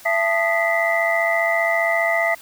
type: tone cluster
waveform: sine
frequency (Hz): 671 / 876 / 1235 / 1958 / 2053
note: E5 / A5 / D#6 / B6 / C7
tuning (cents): +31 / -8 / -13 / -15 / -33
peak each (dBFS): -20 / -28 / -29 / -22 / -23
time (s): 0.05-2.35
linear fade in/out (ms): 10
effects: white hiss -44 dBFS RMS until 2.41 s